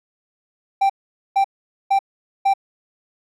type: tone bursts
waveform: triangle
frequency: 784 Hz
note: G5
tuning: in tune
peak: -11 dBFS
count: 4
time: 0.81-2.538 s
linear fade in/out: 10 ms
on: 87 ms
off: 460 ms
effects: none